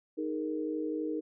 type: chord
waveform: sine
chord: D# suspended fourth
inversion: none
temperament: just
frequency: 311.1 / 414.8 / 466.7 Hz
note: D#4 / G#4 / A#4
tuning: 0 / -2 / +2 cents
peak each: -33 / -39 / -37 dBFS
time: 0.17-1.21 s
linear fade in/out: 20 ms
effects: none